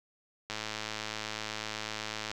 click train, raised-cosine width 0.2 ms, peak -18 dBFS, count 197, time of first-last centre 0.5-2.315 s, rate 108 Hz, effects none

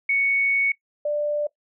sine tone pair in turn, 2222 / 591.3 Hz, C#7 / D5, +4 / +12 cents, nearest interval octave + major seventh, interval 2292 cents, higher first, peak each -18 / -21 dBFS, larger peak first, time 0.09-0.72 / 1.05-1.47 s, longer first, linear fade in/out 5 ms, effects noise-tail reverb RT60 0.1 s tail -20 dB re dry

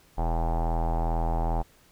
square tone with low-pass filter, 41.2 Hz, E1, in tune, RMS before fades -26 dBFS, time 0.17-1.63 s, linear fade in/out 20 ms, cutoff 810 Hz, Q 7.3, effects pink hiss -59 dBFS RMS until 1.91 s

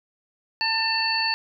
harmonic tone, 895 Hz, A5, 29 cents sharp, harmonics 1 / 2 / 3 / 5, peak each -28 / -28 / -28 / -24 dBFS, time 0.61-1.34 s, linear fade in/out 0 ms, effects none

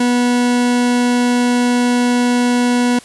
40% pulse tone, 244.3 Hz, B3, 19 cents flat, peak -11 dBFS, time 0-2.99 s, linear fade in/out 5 ms, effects white hiss -40 dBFS RMS until 3.04 s + resampled to 24000 Hz

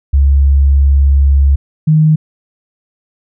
sine tone pair in turn, 69.4 / 155.46 Hz, C#2 / D#3, +3 / -1 cents, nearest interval octave + major second, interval 1396 cents, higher second, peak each -5 dBFS, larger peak neither, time 0.13-1.56 / 1.87-2.16 s, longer first, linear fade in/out 10 ms, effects none

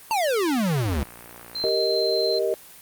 square exponential sweep, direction down, 932.3 to 65.41 Hz, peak -21 dBFS, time 0.11-1.03 s, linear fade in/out 0 ms
click train, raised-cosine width 0.5 ms, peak -27 dBFS, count 60, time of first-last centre 0.68-1.685 s, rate 58.7 Hz
sine tone, 4119 Hz, C8, 28 cents flat, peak -25 dBFS, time 1.55-2.39 s, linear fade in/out 5 ms
sine chord, Eb major, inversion first, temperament equal, 392 / 466.2 / 622.3 Hz, G4 / Bb4 / Eb5, 0 / 0 / 0 cents, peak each -25 dBFS, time 1.64-2.54 s, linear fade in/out 0 ms
effects white hiss -46 dBFS RMS until 2.81 s + Opus 32 kbps

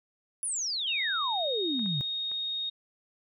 sine exponential sweep, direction down, 10548 to 130.81 Hz, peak -29 dBFS, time 0.43-2.01 s, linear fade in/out 0 ms
sine tone, 3722 Hz, A#7, 3 cents flat, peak -30 dBFS, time 0.87-2.7 s, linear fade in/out 10 ms
clicks, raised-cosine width 0.5 ms, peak -34 dBFS, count 3, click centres 1.794 / 1.86 / 2.316 s
effects none

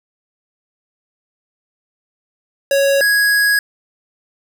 square tone pair in turn, 554.4 / 1661.3 Hz, C#5 / G#6, 0 / 0 cents, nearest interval octave + perfect fifth, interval 1900 cents, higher second, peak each -12 dBFS, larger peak neither, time 2.71-3.01 / 3.01-3.59 s, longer second, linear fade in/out 2 ms, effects none

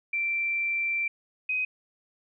sine tone pair in turn, 2349 / 2514 Hz, D7 / D#7, 0 / +17 cents, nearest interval minor second, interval 117 cents, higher second, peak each -25 dBFS, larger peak neither, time 0.13-1.08 / 1.49-1.65 s, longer first, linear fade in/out 5 ms, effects none

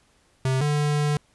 square tone pair in turn, 131.4 / 147.82 Hz, C3 / D3, +8 / +12 cents, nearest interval major second, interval 204 cents, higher second, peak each -21 dBFS, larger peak neither, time 0.45-0.61 / 0.61-1.17 s, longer second, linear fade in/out 2 ms, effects pink hiss -62 dBFS RMS until 1.34 s + resampled to 24000 Hz

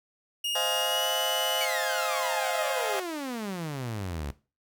40% pulse tone with pitch glide, 2850 to 2962 Hz, F7 to F#7, +34 to +1 cents, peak -27 dBFS, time 0.44-1.65 s, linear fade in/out 5 ms, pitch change +67 cents, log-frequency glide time 0.81-1.08 s
sawtooth chord, F minor seventh, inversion second, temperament just, 523.8 / 628.6 / 698.5 / 838.1 Hz, C5 / Eb5 / F5 / Ab5, +2 / +18 / 0 / +16 cents, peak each -30 dBFS, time 0.55-3 s, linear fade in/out 5 ms
sawtooth exponential sweep, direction down, 2305 to 67.5 Hz, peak -28 dBFS, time 1.61-4.31 s, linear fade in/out 0 ms
effects noise-tail reverb RT60 0.3 s tail -17 dB re dry

